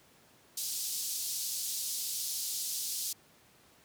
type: band-pass noise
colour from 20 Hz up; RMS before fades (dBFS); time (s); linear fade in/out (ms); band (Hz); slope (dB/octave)
pink; -36; 0.57-3.13; 5; 4400 to 16000; 24
effects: pink hiss -62 dBFS RMS until 3.84 s + high-pass 100 Hz 12 dB/octave